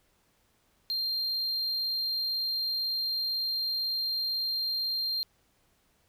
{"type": "tone", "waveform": "triangle", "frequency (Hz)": 4186, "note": "C8", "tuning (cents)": 0, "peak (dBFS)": -27, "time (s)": [0.9, 5.23], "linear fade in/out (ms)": 0, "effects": ["pink hiss -69 dBFS RMS until 6.08 s"]}